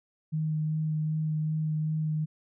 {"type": "tone with vibrato", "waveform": "sine", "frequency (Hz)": 155.4, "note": "D#3", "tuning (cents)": -2, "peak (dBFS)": -26, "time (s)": [0.32, 2.26], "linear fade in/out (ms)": 20, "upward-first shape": "sine", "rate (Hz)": 2.6, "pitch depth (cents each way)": 12, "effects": []}